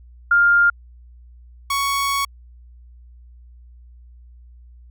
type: tone pair in turn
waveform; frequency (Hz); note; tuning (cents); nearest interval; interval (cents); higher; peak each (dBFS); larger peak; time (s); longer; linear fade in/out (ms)
sine / sawtooth; 1403 / 1113.6; F6 / C#6; +8 / +8; major third; 400; first; -11 / -15; first; 0.31-0.7 / 1.7-2.25; second; 5
effects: added 60 Hz sine -42 dBFS peak until 4.9 s